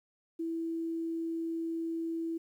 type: tone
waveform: sine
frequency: 329.6 Hz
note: E4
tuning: in tune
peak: -32 dBFS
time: 0.39-2.38 s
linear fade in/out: 10 ms
effects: 11-bit